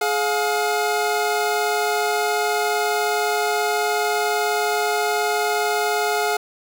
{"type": "tone pair together", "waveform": "25% pulse", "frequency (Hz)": [422.5, 710.6], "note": ["G#4", "F5"], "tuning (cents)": [30, 30], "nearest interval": "major sixth", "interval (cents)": 900, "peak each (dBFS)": -18, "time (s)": [0.01, 6.37], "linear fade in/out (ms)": 5, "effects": []}